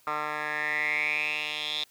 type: tone with band-pass filter sweep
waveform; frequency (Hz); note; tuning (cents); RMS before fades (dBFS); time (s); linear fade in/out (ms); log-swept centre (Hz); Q
10% pulse; 150.9; D3; +47; -30; 0.07-1.84; 2; 1300 to 3600; 7.7
effects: white hiss -61 dBFS RMS until 1.9 s